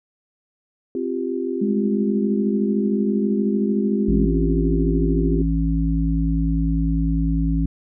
sine chord, C suspended fourth, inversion none, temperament equal with one note detuned, 261.6 / 345.8 / 392 Hz, C4 / F4 / G4, 0 / -17 / 0 cents, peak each -26 dBFS, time 0.95-5.42 s, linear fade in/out 2 ms
sine tone with tremolo, 207.7 Hz, G#3, in tune, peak -17 dBFS, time 1.61-4.26 s, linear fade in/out 10 ms, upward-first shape sine, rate 13 Hz, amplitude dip 40%
harmonic tone, 55 Hz, A1, in tune, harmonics 1 / 3 / 5, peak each -20 / -22 / -23 dBFS, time 4.08-7.66 s, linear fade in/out 5 ms
effects none

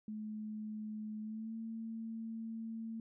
sine tone with pitch glide, 214.5 to 225 Hz, A3 to A3, -44 to +39 cents, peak -40 dBFS, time 0.08-3 s, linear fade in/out 2 ms, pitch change +83 cents, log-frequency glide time 1.21-1.55 s, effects none

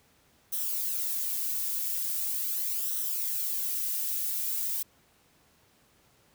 violet noise with flanger, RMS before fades -31 dBFS, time 0.52-4.83 s, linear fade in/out 10 ms, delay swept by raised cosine 0.42 to 2.52 ms, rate 0.41 Hz, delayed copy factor -0.55, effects pink hiss -64 dBFS RMS until 6.34 s + high-pass 60 Hz 12 dB/octave

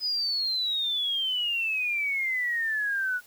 sine exponential sweep, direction down, 5050 to 1455 Hz, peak -25 dBFS, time 0-3.21 s, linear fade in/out 50 ms, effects white hiss -55 dBFS RMS until 3.26 s

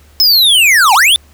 square linear two-way sweep, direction down then up, 5274 to 740 to 3640 Hz, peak -6 dBFS, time 0.2-1.16 s, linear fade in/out 0 ms, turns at 0.94 s, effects added 73 Hz sine -41 dBFS peak until 1.33 s + pink hiss -48 dBFS RMS until 1.33 s

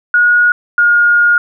sine tone pair in turn, 1447 / 1426.3 Hz, F#6 / F6, -39 / +36 cents, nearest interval unison, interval 25 cents, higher first, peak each -6 dBFS, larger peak neither, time 0.14-0.52 / 0.78-1.38 s, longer second, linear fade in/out 2 ms, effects none

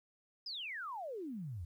sine exponential sweep, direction down, 5200 to 77.78 Hz, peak -40 dBFS, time 0.46-1.65 s, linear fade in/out 5 ms, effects 12-bit

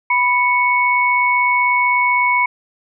sine tone pair together, 987 / 2216 Hz, B5 / C#7, -1 / -1 cents, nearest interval octave + major second, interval 1400 cents, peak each -15 dBFS, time 0.1-2.46 s, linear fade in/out 5 ms, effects none

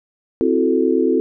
sine chord, F# half-diminished seventh, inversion second, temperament equal, 261.6 / 329.6 / 370 / 440 Hz, C4 / E4 / F#4 / A4, 0 / 0 / 0 / 0 cents, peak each -19 dBFS, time 0.41-1.2 s, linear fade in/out 0 ms, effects none

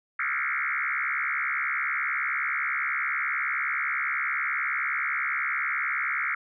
sine tone with frequency modulation, 1760 Hz, A6, in tune, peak -25 dBFS, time 0.19-6.35 s, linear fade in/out 5 ms, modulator 69.6 Hz, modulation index 7, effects none

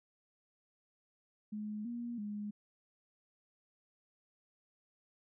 sine tone with pitch steps, 211.4 / 237.7 / 207.7 Hz, G#3 / A#3 / G#3, +31 / +34 / 0 cents, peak -38 dBFS, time 1.52-2.51 s, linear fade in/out 10 ms, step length 330 ms, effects none

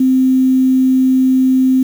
sine tone with quantisation, 260 Hz, C4, 11 cents flat, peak -8 dBFS, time 0-1.83 s, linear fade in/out 5 ms, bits 6, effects none

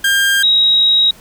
30% pulse / sine tone pair in turn, 1600 / 3812 Hz, G6 / A#7, +35 / +38 cents, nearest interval octave + minor third, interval 1503 cents, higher second, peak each -8 dBFS, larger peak neither, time 0.04-0.43 / 0.43-1.11 s, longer second, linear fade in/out 5 ms, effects pink hiss -42 dBFS RMS until 1.2 s

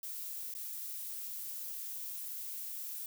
violet noise with dropouts, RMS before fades -42 dBFS, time 0.03-3.06 s, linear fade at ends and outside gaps 2 ms, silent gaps 0.539-0.549 s, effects none

